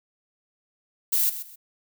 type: noise with echo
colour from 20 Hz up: violet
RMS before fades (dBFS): -22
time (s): 1.12-1.3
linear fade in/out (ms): 10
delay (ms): 130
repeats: 2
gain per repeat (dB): -12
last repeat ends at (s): 1.56
effects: none